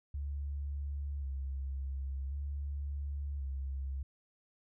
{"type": "tone with vibrato", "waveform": "sine", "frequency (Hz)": 69.3, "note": "C#2", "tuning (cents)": 0, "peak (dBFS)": -35, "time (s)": [0.14, 4.03], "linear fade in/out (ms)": 5, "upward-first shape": "square", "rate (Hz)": 0.46, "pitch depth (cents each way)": 43, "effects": []}